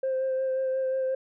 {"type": "tone with vibrato", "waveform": "sine", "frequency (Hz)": 525, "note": "C5", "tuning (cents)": 6, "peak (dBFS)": -23, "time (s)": [0.03, 1.15], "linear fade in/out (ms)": 5, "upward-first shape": "sine", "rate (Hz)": 5.6, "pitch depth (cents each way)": 16, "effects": ["tanh soft clip ceiling -22 dBFS"]}